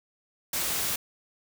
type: noise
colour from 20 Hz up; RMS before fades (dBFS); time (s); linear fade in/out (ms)
white; -29; 0.53-0.96; 5
effects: none